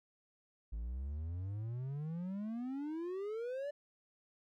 triangle exponential sweep, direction up, 52.8 to 591 Hz, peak -36 dBFS, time 0.72-3.71 s, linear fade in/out 10 ms, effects none

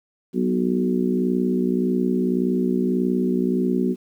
harmonic tone with a mistuned harmonic, 61.74 Hz, B1, in tune, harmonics 3 / 4 / 5 / 6 / 7, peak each -23 / -22 / -31 / -24 / -35 dBFS, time 0.33-3.96 s, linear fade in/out 50 ms, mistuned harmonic 3, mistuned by +27 cents, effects 9-bit

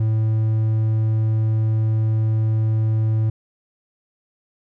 triangle tone, 110 Hz, A2, in tune, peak -14 dBFS, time 0-3.3 s, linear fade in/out 5 ms, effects none

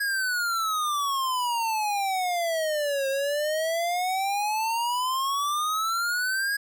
square exponential two-way sweep, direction down then up, 1661.2 to 536 to 1661.2 Hz, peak -25 dBFS, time 0-6.57 s, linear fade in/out 10 ms, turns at 3.08 s, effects none

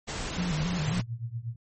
pink noise, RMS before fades -34 dBFS, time 0.07-1.02 s, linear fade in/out 20 ms
sine tone with vibrato, 164.81 Hz, E3, in tune, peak -27 dBFS, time 0.38-1 s, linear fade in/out 2 ms, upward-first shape square, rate 3.7 Hz, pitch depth 130 cents each way
sine tone with tremolo, 116.54 Hz, A#2, in tune, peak -28 dBFS, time 0.86-1.56 s, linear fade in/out 5 ms, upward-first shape triangle, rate 8.4 Hz, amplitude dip 95%
effects MP3 32 kbps

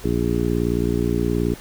harmonic tone, 58.8 Hz, A#1, 16 cents sharp, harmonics 1 / 2 / 3 / 4 / 5 / 6 / 7, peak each -26 / -26 / -26 / -26 / -26 / -26 / -26 dBFS, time 0.04-1.54 s, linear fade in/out 5 ms, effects pink hiss -41 dBFS RMS until 1.6 s

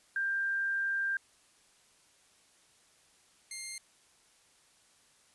sine / 5% pulse tone pair in turn, 1588 / 2112 Hz, G6 / C7, +22 / +16 cents, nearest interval perfect fourth, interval 494 cents, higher second, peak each -29 / -28 dBFS, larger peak second, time 0.16-1.17 / 3.51-3.78 s, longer first, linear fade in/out 2 ms, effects white hiss -65 dBFS RMS until 5.34 s + resampled to 24000 Hz

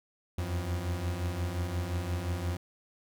40% pulse beating tone pair, 83.2 / 88.9 Hz, E2 / F2, +17 / +31 cents, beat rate 5.7 Hz, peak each -36 / -31 dBFS, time 0.38-2.57 s, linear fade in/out 5 ms, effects none

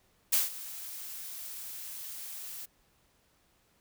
blue noise with ADSR envelope, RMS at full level -24 dBFS, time 0.32-2.66 s, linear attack 13 ms, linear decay 160 ms, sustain -18 dB, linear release 15 ms, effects pink hiss -69 dBFS RMS until 3.8 s

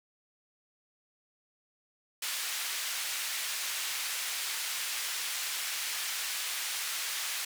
pink band-pass noise, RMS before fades -35 dBFS, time 2.22-7.45 s, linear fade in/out 5 ms, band 1900 to 15000 Hz, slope 12 dB/octave, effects none

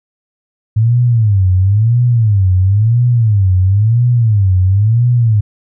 sine tone with vibrato, 106.1 Hz, G#2, 38 cents sharp, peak -7 dBFS, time 0.76-5.41 s, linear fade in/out 10 ms, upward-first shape sine, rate 0.98 Hz, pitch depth 250 cents each way, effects none

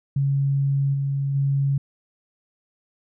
sine tone with level steps, 138.7 Hz, C#3, 1 cent sharp, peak -18 / -21 / -18 dBFS, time 0.16-1.78 s, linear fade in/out 5 ms, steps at 0.93 / 1.34 s, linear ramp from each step 20 ms, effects none

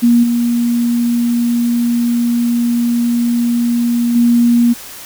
sine tone with level steps, 237.5 Hz, A#3, 33 cents sharp, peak -6 / -11 / -7 dBFS, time 0.02-4.74 s, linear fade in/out 20 ms, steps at 0.23 / 4.15 s, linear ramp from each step 10 ms, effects white hiss -32 dBFS RMS until 5.05 s

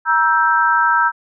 sine chord, E diminished, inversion second, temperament equal with one note detuned, 947.5 / 1318.5 / 1568 Hz, Bb5 / E6 / G6, +28 / 0 / 0 cents, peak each -16 dBFS, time 0.05-1.12 s, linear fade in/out 50 ms, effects none

